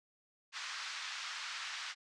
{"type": "band-pass noise", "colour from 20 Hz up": "pink", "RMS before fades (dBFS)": -43, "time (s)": [0.52, 1.95], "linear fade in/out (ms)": 50, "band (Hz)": [1200, 5900], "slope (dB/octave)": 24, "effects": ["resampled to 22050 Hz"]}